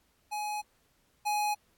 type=tone pair in turn; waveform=square; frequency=840 / 836.3 Hz; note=G#5 / G#5; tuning=+19 / +12 cents; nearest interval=unison; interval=7 cents; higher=first; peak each=-33 / -28 dBFS; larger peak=second; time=0.31-0.62 / 1.25-1.55 s; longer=first; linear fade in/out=20 ms; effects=pink hiss -70 dBFS RMS until 1.77 s + AAC 64 kbps